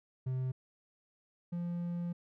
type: tone pair in turn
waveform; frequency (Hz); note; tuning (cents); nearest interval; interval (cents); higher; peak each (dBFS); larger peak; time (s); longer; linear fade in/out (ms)
triangle; 129.2 / 173.26; C3 / F3; -21 / -13; perfect fourth; 508; second; -30 / -32; first; 0.26-0.52 / 1.52-2.13; second; 10
effects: none